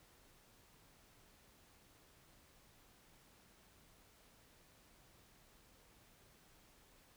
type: silence
effects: pink hiss -67 dBFS RMS until 7.16 s